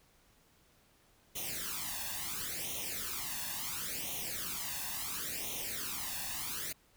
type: noise with flanger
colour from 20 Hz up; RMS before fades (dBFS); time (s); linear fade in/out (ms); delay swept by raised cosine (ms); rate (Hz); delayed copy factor
white; -39; 1.35-6.73; 10; 0.31 to 1.14; 0.72; +0.8
effects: pink hiss -67 dBFS RMS until 6.96 s